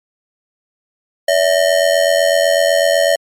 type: ring-modulated tone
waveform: square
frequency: 614 Hz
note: D#5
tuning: 23 cents flat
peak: -8 dBFS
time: 1.28-3.16 s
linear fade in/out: 5 ms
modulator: 44 Hz
effects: low-pass 12000 Hz 12 dB/octave + MP3 96 kbps